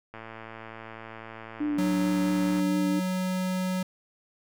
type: click train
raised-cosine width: 0.5 ms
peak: -26 dBFS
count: 276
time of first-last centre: 0.14-2.595 s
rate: 112 Hz
type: tone with vibrato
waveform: sine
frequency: 294.8 Hz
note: D4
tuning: 7 cents sharp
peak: -25 dBFS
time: 1.6-3 s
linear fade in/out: 10 ms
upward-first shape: triangle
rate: 4.5 Hz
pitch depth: 24 cents each way
type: tone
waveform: square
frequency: 185 Hz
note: F#3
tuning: in tune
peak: -27 dBFS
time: 1.78-3.83 s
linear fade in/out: 5 ms
effects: none